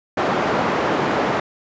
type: band-pass noise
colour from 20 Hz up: white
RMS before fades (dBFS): -20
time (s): 0.17-1.4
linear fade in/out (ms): 5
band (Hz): 150 to 1000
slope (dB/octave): 12
effects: resampled to 16000 Hz